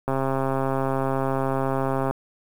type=click train; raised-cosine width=1 ms; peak=-11 dBFS; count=273; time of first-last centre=0.08-2.11 s; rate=134 Hz; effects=7-bit